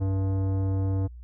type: tone with tanh clipping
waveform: sine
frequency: 96.3 Hz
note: G2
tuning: 30 cents flat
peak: -25 dBFS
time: 0-1.08 s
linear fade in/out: 20 ms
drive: 15 dB
effects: added 60 Hz sine -40 dBFS peak until 1.23 s